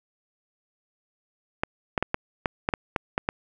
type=clicks; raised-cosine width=0.5 ms; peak=-8 dBFS; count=10; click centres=1.635 / 1.978 / 2.026 / 2.144 / 2.458 / 2.689 / 2.738 / 2.962 / 3.179 / 3.289 s; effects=none